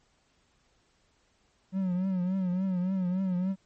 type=tone with vibrato; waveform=triangle; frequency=185 Hz; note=F#3; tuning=in tune; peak=-24 dBFS; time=1.72-3.56 s; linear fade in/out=50 ms; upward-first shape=triangle; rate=3.5 Hz; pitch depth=89 cents each way; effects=pink hiss -69 dBFS RMS until 3.65 s + MP3 32 kbps